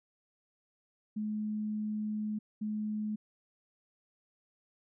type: tone bursts at uneven times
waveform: sine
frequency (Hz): 212.9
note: G#3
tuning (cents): +43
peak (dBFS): -32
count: 2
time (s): 1.16-2.39 / 2.61-3.16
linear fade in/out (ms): 10
effects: none